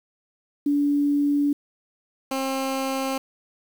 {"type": "tone pair in turn", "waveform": ["sine", "15% pulse"], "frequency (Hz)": [287.9, 267], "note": ["D4", "C4"], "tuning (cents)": [-34, 35], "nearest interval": "minor second", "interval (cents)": 131, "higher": "first", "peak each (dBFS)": [-18, -18], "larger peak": "neither", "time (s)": [[0.66, 1.53], [2.31, 3.18]], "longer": "neither", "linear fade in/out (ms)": 5, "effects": ["8-bit"]}